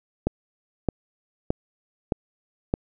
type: click train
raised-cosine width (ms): 2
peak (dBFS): -8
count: 5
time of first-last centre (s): 0.27-2.739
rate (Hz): 1.62
effects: none